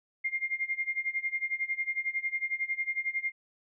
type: tone with tremolo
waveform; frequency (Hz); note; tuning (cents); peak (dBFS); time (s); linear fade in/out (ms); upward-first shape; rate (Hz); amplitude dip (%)
sine; 2116; C7; +19; -26; 0.24-3.32; 10; sine; 11; 90
effects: none